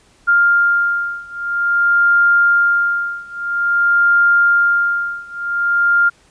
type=beating tone pair; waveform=sine; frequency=1400 / 1400.5 Hz; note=F6 / F6; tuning=+4 / +4 cents; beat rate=0.5 Hz; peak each=-14 / -15 dBFS; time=0.27-6.1 s; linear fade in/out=20 ms; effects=pink hiss -52 dBFS RMS until 6.3 s + resampled to 22050 Hz